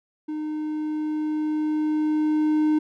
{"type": "tone with level ramp", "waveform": "triangle", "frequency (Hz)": 306.4, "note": "D#4", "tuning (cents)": -27, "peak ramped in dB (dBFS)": [-25, -15], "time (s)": [0.28, 2.79], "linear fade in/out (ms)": 10, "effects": []}